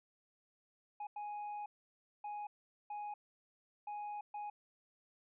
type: tone bursts at uneven times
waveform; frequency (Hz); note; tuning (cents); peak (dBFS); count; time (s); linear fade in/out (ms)
triangle; 831; G#5; +1; -39; 6; 1-1.07 / 1.16-1.66 / 2.24-2.47 / 2.9-3.14 / 3.87-4.21 / 4.34-4.5; 5
effects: resampled to 8000 Hz